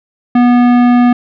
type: tone with tanh clipping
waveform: sine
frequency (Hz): 243.9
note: B3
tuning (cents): -21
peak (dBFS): -7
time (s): 0.35-1.13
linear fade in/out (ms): 5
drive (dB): 16
effects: none